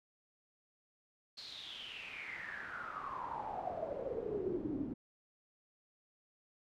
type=noise with band-pass filter sweep; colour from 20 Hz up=brown; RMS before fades=-42 dBFS; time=1.37-4.94 s; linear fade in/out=10 ms; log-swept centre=4400 to 260 Hz; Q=9.7; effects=none